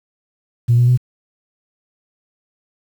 sine tone with pitch steps, 118.9 / 121.75 / 124.67 Hz, A#2 / B2 / B2, +35 / -24 / +17 cents, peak -8 dBFS, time 0.68-0.977 s, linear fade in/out 20 ms, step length 99 ms, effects tanh soft clip ceiling -5 dBFS + 7-bit

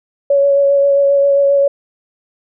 sine tone with vibrato, 560 Hz, C#5, 18 cents sharp, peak -8 dBFS, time 0.3-1.68 s, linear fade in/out 5 ms, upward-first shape sine, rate 7.5 Hz, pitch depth 14 cents each way, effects none

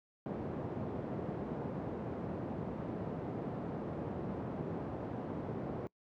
pink band-pass noise, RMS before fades -40 dBFS, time 0.26-5.87 s, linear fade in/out 0 ms, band 120 to 590 Hz, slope 12 dB/octave, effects noise-tail reverb RT60 0.1 s tail -26 dB re dry + high-pass 60 Hz 12 dB/octave

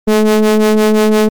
square ring-modulated tone, 106.7 Hz, G#2, 47 cents sharp, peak -5 dBFS, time 0.07-1.29 s, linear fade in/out 10 ms, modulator 323 Hz, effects MP3 96 kbps

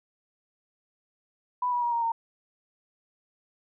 sine tone with pitch steps, 990 / 971.3 / 953 / 935 / 917.3 Hz, B5 / B5 / A#5 / A#5 / A#5, +4 / -29 / +38 / +5 / -28 cents, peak -24 dBFS, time 1.62-2.12 s, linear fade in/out 5 ms, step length 100 ms, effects none

